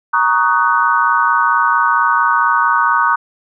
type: chord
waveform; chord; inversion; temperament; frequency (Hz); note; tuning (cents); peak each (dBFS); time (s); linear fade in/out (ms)
sine; D# minor seventh; second; just; 933.4 / 1120.1 / 1244.5 / 1493.4; A#5 / C#6 / D#6 / F#6; +2 / +18 / 0 / +16; -16; 0.13-3.16; 10
effects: none